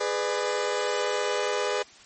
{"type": "chord", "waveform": "sawtooth", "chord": "G# diminished", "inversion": "none", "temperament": "just", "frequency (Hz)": [415.3, 498.4, 598], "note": ["G#4", "B4", "D5"], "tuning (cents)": [0, 16, 31], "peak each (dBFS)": [-25, -25, -27], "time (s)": [0, 1.83], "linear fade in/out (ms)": 10, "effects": ["white hiss -51 dBFS RMS until 2.05 s", "MP3 32 kbps"]}